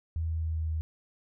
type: tone with pitch steps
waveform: sine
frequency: 81.3 / 80.79 / 80.27 / 79.76 / 79.26 Hz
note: E2 / E2 / E2 / D#2 / D#2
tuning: -23 / -34 / -45 / +43 / +33 cents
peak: -28 dBFS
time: 0.16-0.81 s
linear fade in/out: 0 ms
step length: 130 ms
effects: none